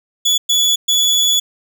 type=tone bursts at uneven times; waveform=30% pulse; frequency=3422 Hz; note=A7; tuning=49 cents flat; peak=-9 dBFS; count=3; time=0.25-0.38 / 0.49-0.76 / 0.88-1.4 s; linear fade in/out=10 ms; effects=none